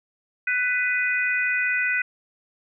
harmonic tone, 497.2 Hz, B4, 12 cents sharp, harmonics 3 / 4 / 5, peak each -24 / -25 / -26 dBFS, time 0.47-2.02 s, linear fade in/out 5 ms, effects none

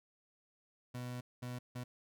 30% pulse tone bursts at uneven times, 123.8 Hz, B2, 5 cents sharp, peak -38 dBFS, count 3, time 0.94-1.21 / 1.42-1.59 / 1.75-1.84 s, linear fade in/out 10 ms, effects none

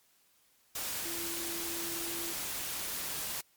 sine tone in noise, 337.4 Hz, E4, 40 cents sharp, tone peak -42 dBFS, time 1.05-2.33 s, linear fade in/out 5 ms, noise white, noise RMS -37 dBFS, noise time 0.75-3.41 s, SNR -8 dB, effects white hiss -68 dBFS RMS until 3.56 s + MP3 96 kbps

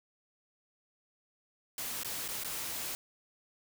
white noise with dropouts, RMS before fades -38 dBFS, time 1.78-2.95 s, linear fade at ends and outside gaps 1 ms, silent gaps 2.033-2.047 / 2.279-2.286 / 2.436-2.446 s, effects none

